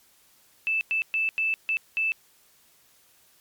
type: tone bursts at uneven times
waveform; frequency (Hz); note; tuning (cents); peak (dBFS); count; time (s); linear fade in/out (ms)
sine; 2637; E7; 0; -22; 6; 0.67-0.81 / 0.91-1.02 / 1.14-1.29 / 1.38-1.54 / 1.69-1.77 / 1.97-2.12; 0
effects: white hiss -60 dBFS RMS until 3.4 s + MP3 96 kbps